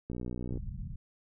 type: click train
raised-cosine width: 3 ms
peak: -25 dBFS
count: 30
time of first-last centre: 0.1-0.574 s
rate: 61.2 Hz
type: low-pass noise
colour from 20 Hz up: pink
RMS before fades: -39 dBFS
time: 0.51-0.96 s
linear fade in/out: 5 ms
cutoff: 190 Hz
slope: 48 dB/octave
effects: none